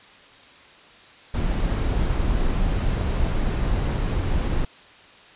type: noise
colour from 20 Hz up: brown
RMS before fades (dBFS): -22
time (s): 1.34-4.65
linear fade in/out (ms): 5
effects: white hiss -48 dBFS RMS until 5.35 s + resampled to 8000 Hz